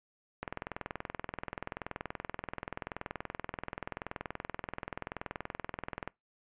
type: click train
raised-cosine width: 0.5 ms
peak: -21 dBFS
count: 119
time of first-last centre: 0.43-6.076 s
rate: 20.9 Hz
effects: noise-tail reverb RT60 0.2 s tail -24 dB re dry + resampled to 8000 Hz